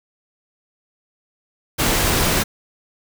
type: noise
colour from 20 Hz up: pink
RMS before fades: -18 dBFS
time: 1.78-2.44 s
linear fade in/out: 20 ms
effects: none